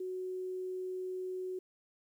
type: tone with quantisation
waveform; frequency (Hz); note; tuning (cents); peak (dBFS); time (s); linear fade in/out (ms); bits
sine; 370; F#4; 0; -36; 0-1.59; 5; 11
effects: none